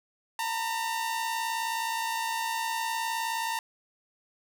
sawtooth tone pair together, 907.6 / 967 Hz, A#5 / B5, -47 / -37 cents, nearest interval minor second, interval 110 cents, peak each -26 / -32 dBFS, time 0.39-3.59 s, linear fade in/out 2 ms, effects none

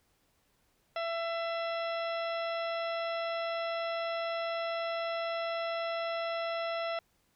harmonic tone with a mistuned harmonic, 669 Hz, E5, 25 cents sharp, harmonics 1 / 2 / 3 / 4 / 5 / 6 / 8, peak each -33 / -39 / -43 / -45 / -47 / -49 / -51 dBFS, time 0.96-6.99 s, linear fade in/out 2 ms, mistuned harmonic 8, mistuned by -26 cents, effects pink hiss -72 dBFS RMS until 7.35 s

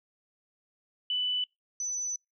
sine tone pair in turn, 2986 / 5996 Hz, F#7 / F#8, +15 / +22 cents, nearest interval octave, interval 1207 cents, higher second, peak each -27 / -30 dBFS, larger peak first, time 1.1-1.44 / 1.8-2.16 s, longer second, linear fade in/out 2 ms, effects noise-tail reverb RT60 0.2 s tail -26 dB re dry

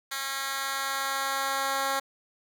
10% pulse tone with high-pass filter sweep, 271.9 Hz, C#4, 33 cents flat, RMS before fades -30 dBFS, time 0.11-2 s, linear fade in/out 10 ms, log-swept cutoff 1900 to 620 Hz, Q 0.8, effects none

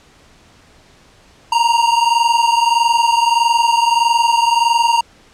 square tone pair together, 926 / 947.6 Hz, A#5 / A#5, -12 / +28 cents, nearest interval unison, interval 40 cents, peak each -14 / -16 dBFS, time 1.52-5.01 s, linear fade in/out 5 ms, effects pink hiss -48 dBFS RMS until 5.33 s + low-pass 7000 Hz 12 dB/octave

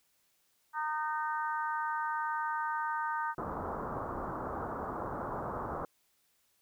harmonic tone, 306.9 Hz, D#4, 24 cents flat, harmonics 3 / 4 / 5 / 6, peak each -34 / -37 / -38 / -48 dBFS, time 0.73-3.35 s, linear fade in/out 50 ms
white low-pass noise, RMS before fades -38 dBFS, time 3.38-5.85 s, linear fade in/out 2 ms, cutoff 1300 Hz, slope 48 dB/octave
effects white hiss -73 dBFS RMS until 6.61 s

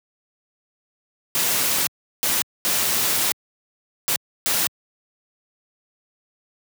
white noise bursts at uneven times, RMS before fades -21 dBFS, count 5, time 1.35-1.87 / 2.23-2.42 / 2.65-3.32 / 4.08-4.16 / 4.46-4.67 s, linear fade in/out 0 ms, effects high-pass 100 Hz 12 dB/octave

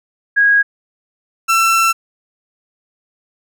sine / 30% pulse tone pair in turn, 1646 / 1341.5 Hz, G#6 / E6, -16 / +30 cents, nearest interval major third, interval 354 cents, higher first, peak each -8 dBFS, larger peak neither, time 0.36-0.63 / 1.48-1.93 s, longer second, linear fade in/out 20 ms, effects none

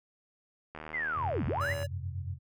click train, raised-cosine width 0.5 ms, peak -27 dBFS, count 85, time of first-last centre 0.75-1.83 s, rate 77.8 Hz
sine linear two-way sweep, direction down then up, 2144 to 51.91 to 2144 Hz, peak -30 dBFS, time 0.93-1.74 s, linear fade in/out 20 ms, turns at 1.46 s
sine chord, F suspended second, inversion none, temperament equal with one note detuned, 89.3 / 98 / 130.81 Hz, F2 / G2 / C3, +39 / 0 / 0 cents, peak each -36 / -40 / -41 dBFS, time 1.15-2.39 s, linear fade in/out 50 ms
square tone, 569 Hz, C#5, 45 cents sharp, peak -36 dBFS, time 1.6-1.87 s, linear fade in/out 20 ms
effects none

